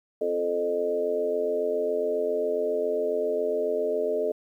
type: harmonic tone with a mistuned harmonic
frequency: 87.31 Hz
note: F2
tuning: in tune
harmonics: 3 / 4 / 5 / 6 / 7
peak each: -38 / -36 / -26 / -36 / -28 dBFS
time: 0.21-4.32 s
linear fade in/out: 5 ms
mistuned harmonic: 4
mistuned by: -17 cents
effects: 10-bit